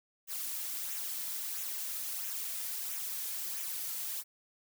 blue noise with flanger, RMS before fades -38 dBFS, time 0.27-4.24 s, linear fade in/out 50 ms, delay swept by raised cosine 0.21 to 2.71 ms, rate 1.5 Hz, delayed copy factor -0.5, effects none

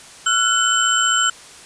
sine tone cluster, 1353 / 1468 / 3036 / 7460 Hz, E6 / F#6 / F#7 / A#8, +45 / -14 / +44 / 0 cents, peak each -20 dBFS, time 0.26-1.3 s, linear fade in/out 5 ms, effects white hiss -41 dBFS RMS until 1.65 s + resampled to 22050 Hz

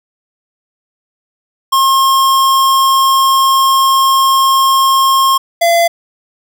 square tone pair in turn, 1073 / 680.8 Hz, C6 / F5, +43 / -44 cents, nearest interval minor sixth, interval 787 cents, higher first, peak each -8 dBFS, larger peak neither, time 1.72-5.38 / 5.61-5.88 s, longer first, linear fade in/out 10 ms, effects none

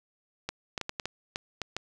clicks, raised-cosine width 0.2 ms, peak -15 dBFS, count 9, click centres 0.49 / 0.778 / 0.813 / 0.894 / 0.998 / 1.056 / 1.359 / 1.617 / 1.766 s, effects none

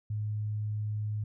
sine tone, 106 Hz, G#2, 36 cents sharp, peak -30 dBFS, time 0.1-1.24 s, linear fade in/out 5 ms, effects none

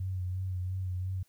sine tone with vibrato, 92.5 Hz, F#2, in tune, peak -31 dBFS, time 0-1.23 s, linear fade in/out 5 ms, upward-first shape sine, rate 2.9 Hz, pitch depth 35 cents each way, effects white hiss -70 dBFS RMS until 1.28 s

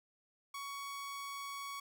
sawtooth tone, 1119 Hz, C#6, 16 cents sharp, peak -38 dBFS, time 0.54-1.8 s, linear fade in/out 5 ms, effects none

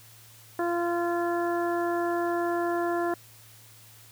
harmonic tone, 344.8 Hz, F4, 22 cents flat, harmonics 1 / 2 / 3 / 4 / 5, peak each -27 / -30 / -35 / -37 / -38 dBFS, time 0.59-3.14 s, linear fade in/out 2 ms, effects added 111 Hz sine -55 dBFS peak until 4.11 s + white hiss -53 dBFS RMS until 4.11 s

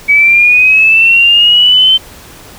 sine linear sweep, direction up, 2266 to 3100 Hz, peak -3 dBFS, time 0.08-1.98 s, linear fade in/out 20 ms, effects pink hiss -34 dBFS RMS until 2.58 s

